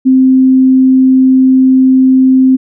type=tone; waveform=sine; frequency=260.9 Hz; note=C4; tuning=5 cents flat; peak=-3 dBFS; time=0.05-2.57 s; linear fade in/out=20 ms; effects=none